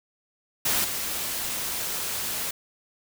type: noise with level steps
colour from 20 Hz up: white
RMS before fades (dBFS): -24 / -30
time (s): 0.65-2.51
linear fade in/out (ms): 5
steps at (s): 0.84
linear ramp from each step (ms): 5
effects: none